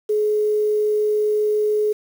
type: tone with quantisation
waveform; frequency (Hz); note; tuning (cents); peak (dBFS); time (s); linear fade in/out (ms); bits
sine; 423.6; G#4; +34; -16; 0.09-1.93; 10; 7
effects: none